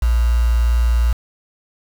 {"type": "tone with quantisation", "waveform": "sine", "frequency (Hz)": 58.7, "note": "A#1", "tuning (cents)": 13, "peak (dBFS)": -12, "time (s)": [0.02, 1.13], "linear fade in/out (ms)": 5, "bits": 5, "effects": []}